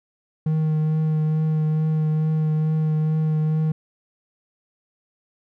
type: tone with vibrato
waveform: triangle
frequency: 155.9 Hz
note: D#3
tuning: 4 cents sharp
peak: -16 dBFS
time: 0.46-3.72 s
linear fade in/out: 5 ms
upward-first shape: triangle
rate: 2.3 Hz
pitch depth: 17 cents each way
effects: none